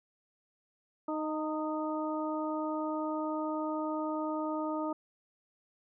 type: harmonic tone with a mistuned harmonic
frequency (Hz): 309.9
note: D#4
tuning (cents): -7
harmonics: 1 / 2 / 3 / 4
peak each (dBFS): -34 / -37 / -39 / -40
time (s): 1.08-4.93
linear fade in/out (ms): 5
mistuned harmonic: 3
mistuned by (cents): -25
effects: none